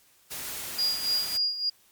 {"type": "noise", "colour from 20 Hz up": "white", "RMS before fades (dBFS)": -36, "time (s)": [0.3, 1.38], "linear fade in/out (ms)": 20}
{"type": "tone with tremolo", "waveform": "sine", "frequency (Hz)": 4845, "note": "D#8", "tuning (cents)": -47, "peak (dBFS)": -22, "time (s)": [0.78, 1.7], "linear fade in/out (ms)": 10, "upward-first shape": "sine", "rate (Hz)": 3.5, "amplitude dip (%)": 70}
{"effects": ["white hiss -61 dBFS RMS until 1.91 s", "MP3 96 kbps"]}